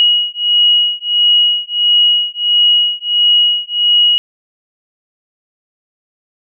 sine beating tone pair, 2900 / 2901.5 Hz, F#7 / F#7, -35 / -35 cents, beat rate 1.5 Hz, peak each -12 dBFS, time 0-4.18 s, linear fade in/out 0 ms, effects none

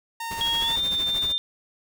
sawtooth tone, 919 Hz, A#5, 25 cents flat, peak -26 dBFS, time 0.2-0.76 s, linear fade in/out 5 ms
pink noise with tremolo, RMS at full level -35 dBFS, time 0.3-1.33 s, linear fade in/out 20 ms, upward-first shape sine, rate 13 Hz, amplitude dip 65%
sine tone with pitch glide, 3300 to 3599 Hz, G#7 to A7, -12 to +38 cents, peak -22 dBFS, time 0.41-1.38 s, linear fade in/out 0 ms, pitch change +150 cents, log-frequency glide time 0.6-0.74 s
effects none

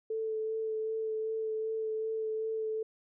sine tone with vibrato, 440 Hz, A4, in tune, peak -31 dBFS, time 0.1-2.83 s, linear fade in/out 5 ms, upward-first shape sine, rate 2.6 Hz, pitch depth 14 cents each way, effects none

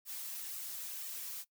blue noise with flanger, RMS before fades -43 dBFS, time 0.05-1.45 s, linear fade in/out 50 ms, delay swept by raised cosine 1.6 to 6.3 ms, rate 2 Hz, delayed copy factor +1, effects noise-tail reverb RT60 0.1 s tail -19 dB re dry

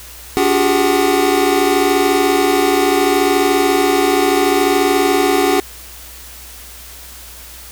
square tone cluster, 286.1 / 357.5 / 391.2 / 411.9 / 753 Hz, D4 / F4 / G4 / G#4 / F#5, -45 / +41 / -4 / -14 / +30 cents, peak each -19 dBFS, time 0.37-5.6 s, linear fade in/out 0 ms, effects added 60 Hz sine -39 dBFS peak until 7.71 s + white hiss -36 dBFS RMS until 7.71 s

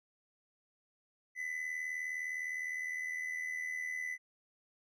triangle tone with amplitude modulation, 2004 Hz, B6, 25 cents sharp, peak -32 dBFS, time 1.35-4.18 s, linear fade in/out 50 ms, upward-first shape sine, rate 79.7 Hz, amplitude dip 60%, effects none

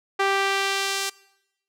sawtooth tone with band-pass filter sweep, 392 Hz, G4, in tune, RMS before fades -24 dBFS, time 0.19-1.1 s, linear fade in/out 10 ms, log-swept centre 1400 to 6300 Hz, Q 0.71, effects noise-tail reverb RT60 0.9 s tail -22 dB re dry

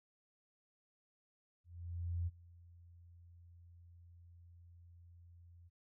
sine tone with ADSR envelope, 86.2 Hz, F2, 22 cents flat, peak -34 dBFS, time 1.64-5.7 s, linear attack 630 ms, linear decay 31 ms, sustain -23 dB, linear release 29 ms, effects none

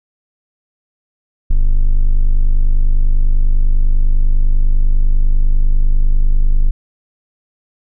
triangle tone, 25.02 Hz, G0, 36 cents sharp, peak -5 dBFS, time 1.5-6.71 s, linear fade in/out 10 ms, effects none

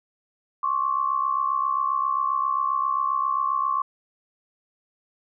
sine tone pair together, 1069.5 / 1137 Hz, C6 / C#6, +38 / +44 cents, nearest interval minor second, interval 106 cents, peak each -24 dBFS, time 0.63-3.82 s, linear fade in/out 5 ms, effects none

